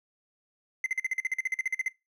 triangle tone bursts, 2058 Hz, C7, 29 cents flat, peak -23 dBFS, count 16, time 0.84-1.882 s, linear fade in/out 2 ms, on 22 ms, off 46 ms, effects noise-tail reverb RT60 0.2 s tail -21 dB re dry

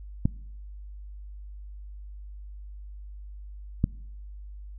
clicks, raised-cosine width 5 ms, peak -9 dBFS, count 2, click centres 0.255 / 3.841 s, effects noise-tail reverb RT60 0.8 s tail -24 dB re dry + added 50 Hz sine -39 dBFS peak until 4.78 s

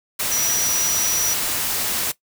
sine tone in noise, 5840 Hz, F#8, 24 cents flat, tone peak -20 dBFS, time 0.31-1.34 s, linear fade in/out 10 ms, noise white, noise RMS -23 dBFS, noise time 0.19-2.12 s, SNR 0 dB, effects noise-tail reverb RT60 0.1 s tail -17 dB re dry

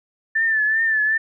sine tone with vibrato, 1764 Hz, A6, 4 cents sharp, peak -16 dBFS, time 0.35-1.18 s, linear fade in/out 10 ms, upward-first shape triangle, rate 2.6 Hz, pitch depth 63 cents each way, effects none

